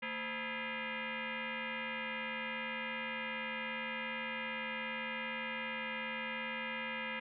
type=tone with frequency modulation; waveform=sine; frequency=225.2 Hz; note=A3; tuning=40 cents sharp; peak=-37 dBFS; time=0.02-7.2 s; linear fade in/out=10 ms; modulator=373 Hz; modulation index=6.9; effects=none